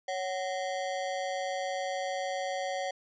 square ring-modulated tone, 652 Hz, E5, 19 cents flat, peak -29 dBFS, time 0.08-2.91 s, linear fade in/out 5 ms, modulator 96.5 Hz, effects resampled to 16000 Hz

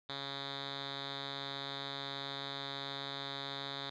5% pulse tone with low-pass filter, 138.59 Hz, C#3, in tune, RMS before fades -42 dBFS, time 0.09-3.9 s, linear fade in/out 5 ms, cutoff 3700 Hz, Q 7.6, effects none

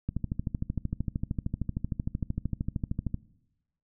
click train, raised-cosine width 5 ms, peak -17 dBFS, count 41, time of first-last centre 0.09-3.143 s, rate 13.1 Hz, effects noise-tail reverb RT60 1.0 s tail -22 dB re dry

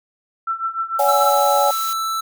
sine tone with tremolo, 1339 Hz, E6, 27 cents sharp, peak -17 dBFS, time 0.47-1.35 s, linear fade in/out 5 ms, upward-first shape triangle, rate 6.7 Hz, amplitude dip 90%
sine chord, C# suspended fourth, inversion none, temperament equal with one note detuned, 567 / 740 / 830.6 Hz, C#5 / F#5 / G#5, +39 / 0 / 0 cents, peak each -18 / -21 / -17 dBFS, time 0.99-1.71 s, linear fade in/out 5 ms
blue noise, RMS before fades -29 dBFS, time 0.99-1.93 s, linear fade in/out 0 ms
square tone, 1323 Hz, E6, 6 cents sharp, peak -21 dBFS, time 1.08-2.21 s, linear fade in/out 10 ms
effects none

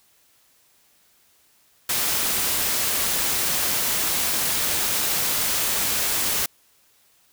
white noise, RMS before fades -23 dBFS, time 1.89-6.46 s, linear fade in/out 5 ms, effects white hiss -60 dBFS RMS until 7.32 s

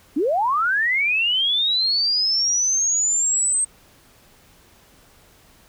sine linear sweep, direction up, 255.5 to 8372 Hz, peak -17 dBFS, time 0.16-3.65 s, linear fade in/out 10 ms, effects pink hiss -53 dBFS RMS until 5.68 s

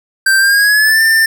square tone with pitch glide, 1568 to 1790.8 Hz, G6 to A6, 0 to +30 cents, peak -8 dBFS, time 0.26-1.26 s, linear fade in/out 5 ms, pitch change +230 cents, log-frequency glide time 0.38-1.02 s, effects none

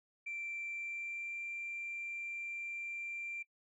sine tone with pitch glide, 2349 to 2364 Hz, D7 to D7, 0 to +11 cents, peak -38 dBFS, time 0.26-3.43 s, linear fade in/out 10 ms, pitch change +11 cents, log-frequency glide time 0.69-1.41 s, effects noise-tail reverb RT60 0.1 s tail -24 dB re dry + tanh soft clip ceiling -35 dBFS

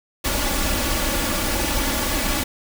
pink noise with comb filter, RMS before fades -22 dBFS, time 0.24-2.44 s, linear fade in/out 10 ms, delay 3.5 ms, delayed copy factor +0.65, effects none

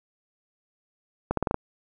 accelerating click train, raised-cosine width 1 ms, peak -10 dBFS, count 6, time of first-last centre 1.31-1.544 s, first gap 63 ms, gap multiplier 0.85, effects none

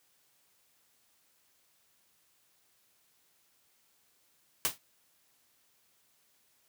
white noise with exponential decay, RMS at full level -25 dBFS, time 4.65-4.78 s, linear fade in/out 0 ms, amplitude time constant 28 ms, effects white hiss -70 dBFS RMS until 6.68 s + high-pass 60 Hz 12 dB/octave

